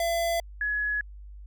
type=tone pair in turn; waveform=square / sine; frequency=675 / 1688.7 Hz; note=E5 / G#6; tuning=+41 / +28 cents; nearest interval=octave + major third; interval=1587 cents; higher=second; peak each=-25 dBFS; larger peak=neither; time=0-0.4 / 0.61-1.01 s; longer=neither; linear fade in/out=2 ms; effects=added 50 Hz sine -41 dBFS peak until 1.46 s